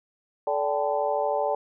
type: harmonic tone with a mistuned harmonic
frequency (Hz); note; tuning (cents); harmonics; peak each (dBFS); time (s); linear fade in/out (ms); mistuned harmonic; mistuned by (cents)
145.1; D3; -21; 3 / 4 / 5 / 6 / 7; -30 / -26 / -29 / -30 / -37; 0.47-1.55; 2; 5; +120
effects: none